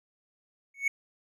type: tone with exponential growth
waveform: triangle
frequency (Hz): 2217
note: C#7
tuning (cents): 0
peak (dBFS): -19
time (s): 0.74-0.88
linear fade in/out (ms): 5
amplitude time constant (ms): 30
effects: none